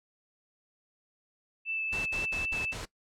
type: tone with vibrato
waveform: sine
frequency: 2637 Hz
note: E7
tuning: in tune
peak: -30 dBFS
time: 1.65-2.75 s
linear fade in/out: 50 ms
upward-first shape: sine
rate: 3.9 Hz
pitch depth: 10 cents each way
type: noise bursts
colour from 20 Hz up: pink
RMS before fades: -39 dBFS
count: 5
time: 1.92-2.856 s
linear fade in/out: 10 ms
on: 140 ms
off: 59 ms
effects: noise-tail reverb RT60 0.1 s tail -20 dB re dry + low-pass 8000 Hz 12 dB/octave